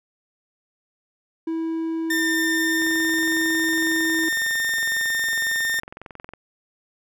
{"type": "tone", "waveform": "triangle", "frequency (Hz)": 325.9, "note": "E4", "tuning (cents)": -20, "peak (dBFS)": -21, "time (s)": [1.47, 4.29], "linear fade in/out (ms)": 5}
{"type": "tone with pitch glide", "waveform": "40% pulse", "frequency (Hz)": [1804, 1816.5], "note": ["A6", "A#6"], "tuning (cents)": [43, -45], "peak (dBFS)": -20, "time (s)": [2.1, 5.8], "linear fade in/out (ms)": 5, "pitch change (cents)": 12, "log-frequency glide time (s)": [2.48, 3.36]}
{"type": "click train", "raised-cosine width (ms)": 0.5, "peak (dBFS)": -23, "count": 78, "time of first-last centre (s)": [2.82, 6.336], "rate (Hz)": 21.9}
{"effects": []}